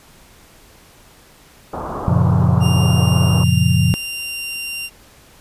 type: low-pass noise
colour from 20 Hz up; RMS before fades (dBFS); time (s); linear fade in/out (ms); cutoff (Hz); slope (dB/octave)
white; -26; 1.73-3.44; 5; 1200; 48
type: chord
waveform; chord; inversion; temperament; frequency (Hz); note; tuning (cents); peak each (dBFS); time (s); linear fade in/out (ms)
sine; Gb major seventh; none; equal; 92.5 / 116.54 / 138.59 / 174.61; Gb2 / Bb2 / Db3 / F3; 0 / 0 / 0 / 0; -17; 2.08-3.94; 0
type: tone with pitch glide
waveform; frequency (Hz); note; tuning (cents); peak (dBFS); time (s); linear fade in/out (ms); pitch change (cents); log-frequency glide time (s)
sawtooth; 2800 to 2776; F7 to F7; +4 to -11; -21; 2.6-4.9; 50; -15; 3.05-4.47
effects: pink hiss -47 dBFS RMS until 5.4 s + resampled to 32000 Hz